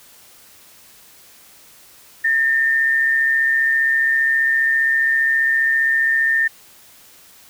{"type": "tone with amplitude modulation", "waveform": "sine", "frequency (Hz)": 1811, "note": "A6", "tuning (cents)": 49, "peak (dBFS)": -12, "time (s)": [2.24, 6.48], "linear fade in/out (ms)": 10, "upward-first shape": "sine", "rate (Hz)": 135, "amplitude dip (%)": 40, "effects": ["white hiss -47 dBFS RMS until 7.49 s"]}